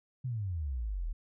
sine exponential sweep, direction down, 133.7 to 36.9 Hz, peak -32 dBFS, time 0.24-1.13 s, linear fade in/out 10 ms, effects none

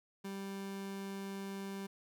30% pulse tone, 196 Hz, G3, in tune, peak -38 dBFS, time 0.24-1.87 s, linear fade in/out 10 ms, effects none

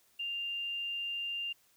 sine tone, 2794 Hz, F7, in tune, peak -34 dBFS, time 0.19-1.53 s, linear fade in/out 10 ms, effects white hiss -68 dBFS RMS until 1.76 s

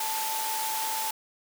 sine tone in noise, 880 Hz, A5, in tune, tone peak -31 dBFS, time 0-1.11 s, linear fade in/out 5 ms, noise white, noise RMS -32 dBFS, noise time 0-1.11 s, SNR -2 dB, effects high-pass 400 Hz 12 dB/octave

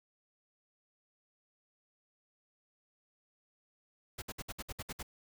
pink noise bursts, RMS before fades -41 dBFS, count 9, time 4.18-5.029 s, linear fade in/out 10 ms, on 41 ms, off 60 ms, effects none

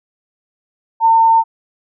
sine tone, 905 Hz, A5, 48 cents sharp, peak -7 dBFS, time 1-1.44 s, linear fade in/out 50 ms, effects none

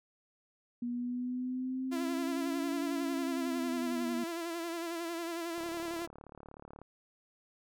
sine exponential two-way sweep, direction up then down, 240 to 283.3 to 240 Hz, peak -33 dBFS, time 0.82-4.24 s, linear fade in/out 5 ms, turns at 2.84 s
sawtooth tone with vibrato, 336.8 Hz, E4, 37 cents sharp, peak -32 dBFS, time 1.91-6.07 s, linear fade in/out 20 ms, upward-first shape sine, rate 11 Hz, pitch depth 47 cents each way
click train, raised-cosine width 1 ms, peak -35 dBFS, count 46, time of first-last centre 5.58-6.816 s, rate 36.4 Hz
effects none

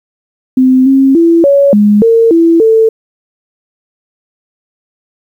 sine tone with pitch steps, 258.2 / 269.2 / 334.9 / 561 / 207.5 / 456.7 / 332.8 / 445.6 Hz, C4 / C4 / E4 / C#5 / G#3 / A#4 / E4 / A4, -23 / +49 / +27 / +21 / -1 / -36 / +17 / +22 cents, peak -3 dBFS, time 0.57-2.89 s, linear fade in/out 5 ms, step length 290 ms, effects 7-bit

